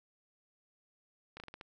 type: slowing click train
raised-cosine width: 0.3 ms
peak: -30 dBFS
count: 6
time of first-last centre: 1.37-1.611 s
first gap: 30 ms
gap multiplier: 1.24
effects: none